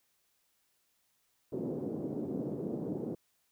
white band-pass noise, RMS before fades -37 dBFS, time 1.52-3.15 s, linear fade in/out 5 ms, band 140 to 420 Hz, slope 24 dB/octave, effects white hiss -75 dBFS RMS until 3.51 s

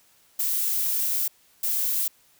violet noise bursts at uneven times, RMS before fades -25 dBFS, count 2, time 0.39-1.28 / 1.63-2.08 s, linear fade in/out 5 ms, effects white hiss -60 dBFS RMS until 2.39 s

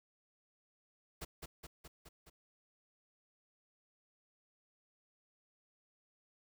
pink noise with echo, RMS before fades -44 dBFS, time 1.21-1.25 s, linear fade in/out 10 ms, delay 210 ms, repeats 5, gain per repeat -3 dB, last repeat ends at 2.3 s, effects none

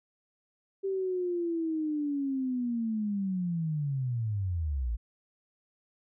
sine linear sweep, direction down, 392 to 52.4 Hz, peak -28 dBFS, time 0.83-4.97 s, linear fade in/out 20 ms, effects none

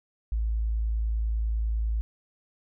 sine tone, 55 Hz, A1, in tune, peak -24 dBFS, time 0.32-2.01 s, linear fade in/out 0 ms, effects none

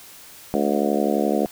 harmonic tone with a mistuned harmonic, 71.6 Hz, D2, 43 cents flat, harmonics 3 / 4 / 5 / 6 / 7 / 8 / 9 / 10, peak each -24 / -25 / -26 / -27 / -27 / -28 / -29 / -29 dBFS, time 0.54-1.46 s, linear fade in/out 0 ms, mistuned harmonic 10, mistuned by +25 cents, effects white hiss -44 dBFS RMS until 1.51 s

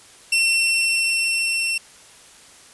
sawtooth tone with level ramp, 2707 Hz, E7, 45 cents sharp, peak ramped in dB -12 to -17 dBFS, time 0.32-1.78 s, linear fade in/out 5 ms, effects white hiss -47 dBFS RMS until 2.73 s + resampled to 24000 Hz

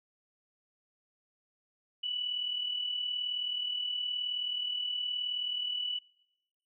sine tone with amplitude modulation, 2960 Hz, F#7, in tune, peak -29 dBFS, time 2.03-5.99 s, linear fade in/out 10 ms, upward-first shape sine, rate 39 Hz, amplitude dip 55%, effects noise-tail reverb RT60 1.0 s tail -26 dB re dry

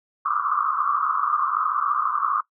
pink band-pass noise, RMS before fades -23 dBFS, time 0.25-2.41 s, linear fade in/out 10 ms, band 1100 to 1300 Hz, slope 96 dB/octave, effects noise-tail reverb RT60 0.1 s tail -18 dB re dry

